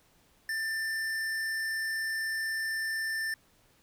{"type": "tone with hard clipping", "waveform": "sine", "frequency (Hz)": 1782, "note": "A6", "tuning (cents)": 22, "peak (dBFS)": -32, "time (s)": [0.49, 3.34], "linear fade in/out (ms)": 2, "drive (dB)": 13, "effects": ["pink hiss -65 dBFS RMS until 3.82 s"]}